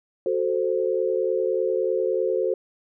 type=chord; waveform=sine; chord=F# diminished; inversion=none; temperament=equal; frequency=370 / 440 / 523.3 Hz; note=F#4 / A4 / C5; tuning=0 / 0 / 0 cents; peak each=-25 dBFS; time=0.26-2.54 s; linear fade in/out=2 ms; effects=none